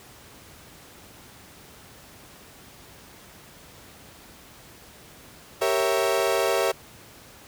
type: chord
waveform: 35% pulse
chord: G diminished seventh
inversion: none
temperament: equal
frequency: 392 / 466.2 / 554.4 / 659.3 Hz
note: G4 / Bb4 / Db5 / Fb5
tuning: 0 / 0 / 0 / 0 cents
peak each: -25 dBFS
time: 5.61-6.72 s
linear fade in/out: 10 ms
effects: pink hiss -48 dBFS RMS until 7.47 s + high-pass 60 Hz 12 dB/octave